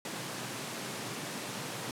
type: high-pass noise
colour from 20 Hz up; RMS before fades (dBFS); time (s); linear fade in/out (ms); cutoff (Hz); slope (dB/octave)
pink; -39; 0.05-1.91; 2; 110; 96
effects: low-pass 11000 Hz 12 dB/octave